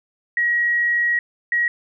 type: tone bursts at uneven times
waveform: sine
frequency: 1903 Hz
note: A#6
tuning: 35 cents sharp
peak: -16 dBFS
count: 2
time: 0.37-1.19 / 1.52-1.68 s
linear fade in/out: 2 ms
effects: none